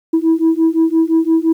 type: beating tone pair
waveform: sine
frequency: 322.6 / 328.4 Hz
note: E4 / E4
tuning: -37 / -6 cents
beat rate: 5.8 Hz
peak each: -12 dBFS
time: 0.13-1.53 s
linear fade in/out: 10 ms
effects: tanh soft clip ceiling -6 dBFS + 8-bit